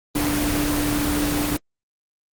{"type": "tone in noise", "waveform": "sine", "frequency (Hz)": 294, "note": "D4", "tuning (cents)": 2, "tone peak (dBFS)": -22, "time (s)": [0.15, 1.57], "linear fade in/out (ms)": 5, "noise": "pink", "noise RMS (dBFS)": -24, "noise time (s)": [0.15, 1.57], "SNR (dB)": -1, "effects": ["Opus 24 kbps"]}